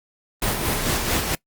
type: noise with tremolo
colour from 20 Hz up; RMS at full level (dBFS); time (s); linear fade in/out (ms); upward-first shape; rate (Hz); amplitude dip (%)
pink; -21; 0.42-1.35; 2; sine; 4.5; 45
effects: noise-tail reverb RT60 0.1 s tail -23 dB re dry + Opus 32 kbps